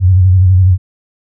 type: tone with vibrato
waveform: sine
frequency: 92.5 Hz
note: F#2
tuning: in tune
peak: -4 dBFS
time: 0-0.78 s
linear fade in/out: 50 ms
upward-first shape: square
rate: 12 Hz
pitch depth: 49 cents each way
effects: none